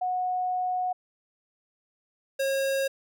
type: tone pair in turn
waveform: sine / square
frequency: 732 / 542.6 Hz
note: F#5 / C#5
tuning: -19 / -37 cents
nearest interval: perfect fourth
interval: 518 cents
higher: first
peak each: -25 dBFS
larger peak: neither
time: 0.01-0.93 / 2.39-2.88 s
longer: first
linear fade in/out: 10 ms
effects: none